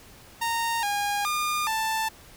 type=tone with pitch steps; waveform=sawtooth; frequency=924 / 816 / 1211 / 884 Hz; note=A#5 / G#5 / D#6 / A5; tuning=-16 / -31 / -47 / +8 cents; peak=-21 dBFS; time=0.41-2.09 s; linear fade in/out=10 ms; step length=420 ms; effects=pink hiss -50 dBFS RMS until 2.36 s